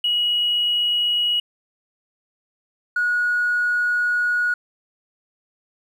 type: tone pair in turn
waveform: triangle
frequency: 2908 / 1454 Hz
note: F#7 / F#6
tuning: -31 / -31 cents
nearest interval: octave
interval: 1200 cents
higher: first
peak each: -14 dBFS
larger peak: neither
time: 0.04-1.4 / 2.96-4.54 s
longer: second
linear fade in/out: 5 ms
effects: tanh soft clip ceiling -15 dBFS